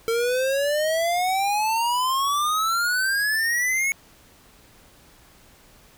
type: exponential sweep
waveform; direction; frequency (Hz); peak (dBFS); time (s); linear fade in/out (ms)
square; up; 452 to 2217; -21; 0.08-3.92; 0
effects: pink hiss -53 dBFS RMS until 5.97 s